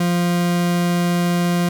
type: tone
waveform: 40% pulse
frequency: 174.61 Hz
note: F3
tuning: in tune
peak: -15 dBFS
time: 0-1.69 s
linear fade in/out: 5 ms
effects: none